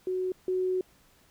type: tone pair in turn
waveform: sine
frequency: 370 / 370 Hz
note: F#4 / F#4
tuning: 0 / 0 cents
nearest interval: unison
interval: 0 cents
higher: neither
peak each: -27 / -25 dBFS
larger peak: second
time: 0.07-0.32 / 0.48-0.81 s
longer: second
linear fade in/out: 2 ms
effects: pink hiss -62 dBFS RMS until 1.3 s